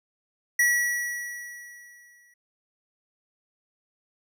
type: tone with exponential decay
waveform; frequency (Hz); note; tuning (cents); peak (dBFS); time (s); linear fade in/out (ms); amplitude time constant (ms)
square; 1933; B6; -38; -18; 0.59-2.34; 5; 380
effects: none